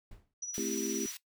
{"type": "noise with exponential decay", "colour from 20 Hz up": "brown", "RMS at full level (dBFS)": -46, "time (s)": [0.11, 0.34], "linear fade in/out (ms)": 5, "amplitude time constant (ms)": 48}
{"type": "tone with tremolo", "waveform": "sine", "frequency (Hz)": 5870, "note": "F#8", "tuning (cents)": -15, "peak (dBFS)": -35, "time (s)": [0.42, 1.12], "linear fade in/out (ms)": 5, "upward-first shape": "sine", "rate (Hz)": 17, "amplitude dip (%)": 55}
{"type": "high-pass noise", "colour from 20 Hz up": "pink", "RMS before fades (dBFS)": -45, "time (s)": [0.54, 1.17], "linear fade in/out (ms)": 2, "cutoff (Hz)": 2500, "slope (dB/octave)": 12}
{"type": "chord", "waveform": "sine", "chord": "A minor seventh", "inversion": "none", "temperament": "just", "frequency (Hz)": [220, 264, 330, 396], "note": ["A3", "C4", "E4", "G4"], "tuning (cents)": [0, 16, 2, 18], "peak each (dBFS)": -38, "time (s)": [0.58, 1.06], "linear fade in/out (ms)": 0}
{"effects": ["noise-tail reverb RT60 0.1 s tail -17 dB re dry"]}